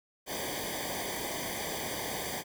pink noise with comb filter, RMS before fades -36 dBFS, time 0.26-2.44 s, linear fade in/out 50 ms, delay 0.74 ms, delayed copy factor -0.95, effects none

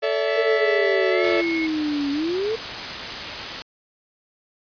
45% pulse chord, A suspended fourth, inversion none, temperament equal with one note detuned, 440 / 572.6 / 659.3 Hz, A4 / D5 / E5, 0 / -44 / 0 cents, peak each -24 / -24 / -26 dBFS, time 0.02-1.42 s, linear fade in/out 20 ms
sine tone with pitch glide, 1979 to 2183 Hz, B6 to C#7, +3 to -27 cents, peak -26 dBFS, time 0.27-1.67 s, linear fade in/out 10 ms, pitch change +170 cents, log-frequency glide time 1.1-1.23 s
sine exponential two-way sweep, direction down then up, 459.8 to 279.5 to 459.8 Hz, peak -21 dBFS, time 0.36-2.56 s, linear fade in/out 10 ms, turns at 2.11 s
white noise, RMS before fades -29 dBFS, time 1.24-3.62 s, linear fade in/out 0 ms
effects resampled to 11025 Hz

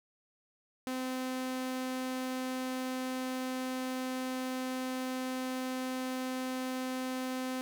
sawtooth tone, 257.4 Hz, C4, 28 cents flat, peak -30 dBFS, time 0.87-7.61 s, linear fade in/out 0 ms, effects none

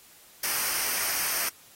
white noise with comb filter, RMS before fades -28 dBFS, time 0.43-1.49 s, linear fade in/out 5 ms, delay 0.27 ms, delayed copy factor -0.6, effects white hiss -54 dBFS RMS until 1.75 s + AAC 48 kbps

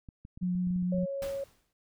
clicks, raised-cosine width 5 ms, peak -33 dBFS, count 12, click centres 0.088 / 0.251 / 0.375 / 0.43 / 0.553 / 0.672 / 0.707 / 0.761 / 0.826 / 0.946 / 0.983 / 1.032 s
sine tone with vibrato, 180 Hz, F#3, 47 cents flat, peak -27 dBFS, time 0.41-1.06 s, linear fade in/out 20 ms, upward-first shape sine, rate 6.4 Hz, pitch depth 10 cents each way
sine tone, 552 Hz, C#5, 7 cents flat, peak -32 dBFS, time 0.92-1.44 s, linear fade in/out 5 ms
pink noise with exponential decay, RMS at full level -41 dBFS, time 1.22-1.73 s, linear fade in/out 2 ms, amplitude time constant 110 ms
effects none

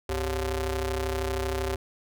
sawtooth ring-modulated tone, 161.6 Hz, E3, 34 cents flat, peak -20 dBFS, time 0.09-1.76 s, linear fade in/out 5 ms, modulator 226 Hz, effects none

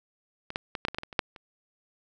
clicks, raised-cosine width 0.3 ms, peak -21 / -12 / -16 / -10 / -12 / -21 / -14 / -22 / -26 / -6 / -29 dBFS, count 11, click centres 0.504 / 0.559 / 0.752 / 0.851 / 0.884 / 0.946 / 0.985 / 1.034 / 1.128 / 1.192 / 1.362 s, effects none

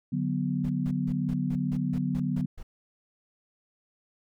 sine chord, B minor, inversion first, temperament equal, 146.83 / 185 / 246.9 Hz, D3 / F#3 / B3, 0 / 0 / 0 cents, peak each -30 dBFS, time 0.12-2.46 s, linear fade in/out 10 ms
brown noise bursts, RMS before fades -39 dBFS, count 10, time 0.64-2.63 s, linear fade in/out 5 ms, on 55 ms, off 160 ms
effects none

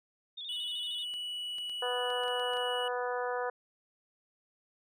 sine tone with vibrato, 3520 Hz, A7, in tune, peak -39 dBFS, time 0.37-1.05 s, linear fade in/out 10 ms, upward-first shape square, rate 13 Hz, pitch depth 61 cents each way
triangle tone with pitch glide, 2951 to 2929 Hz, F#7 to F#7, -5 to -18 cents, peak -34 dBFS, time 0.49-2.88 s, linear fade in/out 2 ms, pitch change -13 cents, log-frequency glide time 0.6-2.72 s
clicks, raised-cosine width 0.2 ms, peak -34 dBFS, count 9, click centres 1.139 / 1.584 / 1.696 / 2.103 / 2.236 / 2.281 / 2.397 / 2.535 / 2.57 s
harmonic tone, 246.9 Hz, B3, in tune, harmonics 2 / 3 / 4 / 5 / 6 / 7, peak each -34 / -38 / -39 / -42 / -41 / -44 dBFS, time 1.82-3.5 s, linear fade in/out 5 ms
effects none

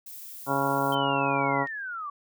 violet noise, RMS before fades -42 dBFS, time 0.06-0.95 s, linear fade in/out 5 ms
harmonic tone, 138.59 Hz, C#3, in tune, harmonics 1 / 2 / 3 / 4 / 5 / 6 / 7 / 8 / 10, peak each -34 / -31 / -34 / -32 / -33 / -32 / -29 / -33 / -32 dBFS, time 0.46-1.67 s, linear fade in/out 50 ms
sine linear sweep, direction down, 3131 to 1123 Hz, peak -32 dBFS, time 0.92-2.1 s, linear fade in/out 5 ms
click, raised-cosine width 0.2 ms, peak -33 dBFS, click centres 1.673 s
effects none

